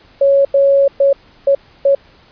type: tone bursts at uneven times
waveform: sine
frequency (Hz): 554.4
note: C#5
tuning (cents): 0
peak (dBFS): -7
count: 5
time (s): 0.21-0.45 / 0.54-0.88 / 1-1.13 / 1.47-1.55 / 1.85-1.95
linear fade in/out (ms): 5
effects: pink hiss -47 dBFS RMS until 2.31 s + resampled to 11025 Hz